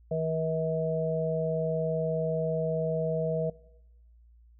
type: harmonic tone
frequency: 160.3 Hz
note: E3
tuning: 48 cents flat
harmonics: 1 / 3 / 4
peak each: -31 / -31 / -31 dBFS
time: 0.11-3.5 s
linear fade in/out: 5 ms
effects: noise-tail reverb RT60 0.9 s tail -20 dB re dry + added 58 Hz sine -54 dBFS peak until 4.59 s